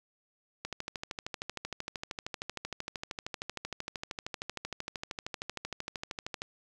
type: click train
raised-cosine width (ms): 0.2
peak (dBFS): -19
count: 76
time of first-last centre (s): 0.65-6.419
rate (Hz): 13
effects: none